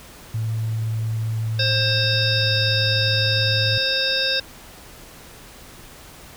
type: tone with pitch glide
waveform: sine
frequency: 111.2 to 108.41 Hz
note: A2 to A2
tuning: +19 to -25 cents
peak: -21 dBFS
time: 0.34-3.78 s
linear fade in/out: 5 ms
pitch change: -44 cents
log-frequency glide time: 2.3-2.49 s
type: harmonic tone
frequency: 531 Hz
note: C5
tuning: 25 cents sharp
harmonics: 1 / 3 / 5 / 7 / 9 / 10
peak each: -28 / -26 / -28 / -23 / -26 / -26 dBFS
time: 1.59-4.4 s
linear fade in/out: 5 ms
effects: pink hiss -43 dBFS RMS until 6.36 s